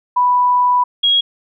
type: tone pair in turn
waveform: sine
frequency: 987.8 / 3298 Hz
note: B5 / G#7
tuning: 0 / -13 cents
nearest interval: octave + major sixth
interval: 2087 cents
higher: second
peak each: -10 dBFS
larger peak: neither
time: 0.16-0.84 / 1.03-1.21 s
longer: first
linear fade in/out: 10 ms
effects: none